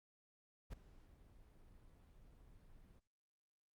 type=noise with ADSR envelope; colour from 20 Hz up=brown; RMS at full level=-43 dBFS; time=0.7-3 s; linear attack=31 ms; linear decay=5 ms; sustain=-20 dB; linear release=18 ms; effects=Opus 48 kbps